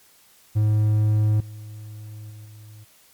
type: tone with level steps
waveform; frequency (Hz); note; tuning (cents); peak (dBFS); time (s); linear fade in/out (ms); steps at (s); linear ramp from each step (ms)
triangle; 106.8; G#2; +49; -14 / -33 / -36 / -39; 0.55-2.85; 20; 1.4 / 2.3 / 2.45; 5
effects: white hiss -55 dBFS RMS until 3.13 s + MP3 96 kbps